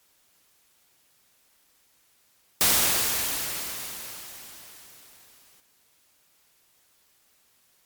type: noise with exponential decay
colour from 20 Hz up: white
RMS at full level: -19 dBFS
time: 2.61-5.6 s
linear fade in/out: 0 ms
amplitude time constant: 650 ms
effects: white hiss -64 dBFS RMS until 7.85 s + MP3 96 kbps